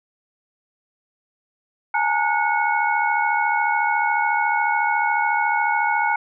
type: tone cluster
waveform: sine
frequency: 839 / 913 / 1456 / 2202 Hz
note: G#5 / A#5 / F#6 / C#7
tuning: +17 / -36 / -28 / -12 cents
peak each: -22 / -22 / -23 / -26 dBFS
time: 1.94-6.16 s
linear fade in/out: 5 ms
effects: none